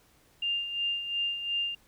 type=tone with tremolo; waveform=sine; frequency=2800 Hz; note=F7; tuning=4 cents sharp; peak=-26 dBFS; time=0.42-1.75 s; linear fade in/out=5 ms; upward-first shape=sine; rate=2.8 Hz; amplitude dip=60%; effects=pink hiss -63 dBFS RMS until 1.87 s